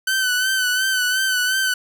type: tone with vibrato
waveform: sawtooth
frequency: 1516 Hz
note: F#6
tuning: 42 cents sharp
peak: -14 dBFS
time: 0.07-1.74 s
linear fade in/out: 5 ms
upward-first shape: sine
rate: 2.8 Hz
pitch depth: 44 cents each way
effects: none